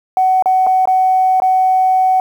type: tone with dropouts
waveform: sine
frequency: 750 Hz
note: F#5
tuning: 23 cents sharp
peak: -8 dBFS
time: 0.17-2.2 s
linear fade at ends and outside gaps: 1 ms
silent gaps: 0.424-0.458 / 0.666-0.67 / 0.855-0.874 / 1.401-1.42 s
effects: tanh soft clip ceiling -4 dBFS + 7-bit